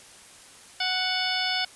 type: harmonic tone with a mistuned harmonic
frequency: 740 Hz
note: F#5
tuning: in tune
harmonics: 1 / 2 / 3 / 4 / 5 / 6 / 7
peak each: -32 / -32 / -32 / -32 / -32 / -32 / -32 dBFS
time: 0.8-1.65 s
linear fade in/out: 5 ms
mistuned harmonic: 5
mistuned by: -78 cents
effects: white hiss -49 dBFS RMS until 1.75 s + resampled to 24000 Hz